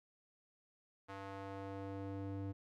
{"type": "tone with band-pass filter sweep", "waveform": "square", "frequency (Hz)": 98, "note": "G2", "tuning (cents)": 0, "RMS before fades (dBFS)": -45, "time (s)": [1.08, 2.53], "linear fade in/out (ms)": 20, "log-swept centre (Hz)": [1100, 230], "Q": 0.87, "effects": []}